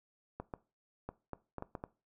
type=clicks; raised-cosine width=1 ms; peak=-26 dBFS; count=8; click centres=0.4 / 0.538 / 1.09 / 1.333 / 1.583 / 1.624 / 1.752 / 1.839 s; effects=noise-tail reverb RT60 0.3 s tail -19 dB re dry